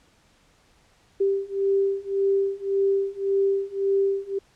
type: beating tone pair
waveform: sine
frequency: 392 / 393.8 Hz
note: G4 / G4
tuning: 0 / +8 cents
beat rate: 1.8 Hz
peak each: -24 / -23 dBFS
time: 1.2-4.39 s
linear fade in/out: 10 ms
effects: pink hiss -60 dBFS RMS until 4.55 s + low-pass 8000 Hz 12 dB/octave